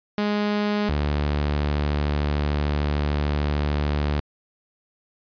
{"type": "tone pair in turn", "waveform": "sawtooth", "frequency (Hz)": [207.7, 73.43], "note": ["G#3", "D2"], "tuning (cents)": [0, 0], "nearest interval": "octave + tritone", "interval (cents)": 1800, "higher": "first", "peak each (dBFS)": -17, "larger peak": "neither", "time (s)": [[0.18, 0.89], [0.89, 4.2]], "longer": "second", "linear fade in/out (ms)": 0, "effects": ["resampled to 11025 Hz"]}